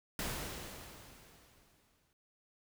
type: noise with exponential decay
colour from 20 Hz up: pink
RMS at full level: -37 dBFS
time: 0.19-2.13 s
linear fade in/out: 1 ms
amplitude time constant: 420 ms
effects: none